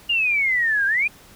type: exponential two-way sweep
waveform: sine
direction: down then up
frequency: 2858 to 1568 to 2505 Hz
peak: -17 dBFS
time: 0.09-1.08 s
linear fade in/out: 10 ms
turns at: 0.86 s
effects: pink hiss -48 dBFS RMS until 1.35 s